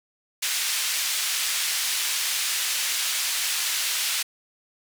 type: band-pass noise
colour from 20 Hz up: pink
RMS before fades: -26 dBFS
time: 0.42-4.23 s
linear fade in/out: 10 ms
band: 2500 to 13000 Hz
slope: 12 dB/octave
effects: none